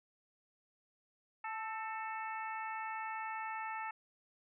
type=harmonic tone with a mistuned harmonic; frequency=440 Hz; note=A4; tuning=in tune; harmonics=2 / 3 / 4 / 5 / 6; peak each=-41 / -45 / -47 / -49 / -51 dBFS; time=1.44-3.91 s; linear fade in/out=5 ms; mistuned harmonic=4; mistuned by=+34 cents; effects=none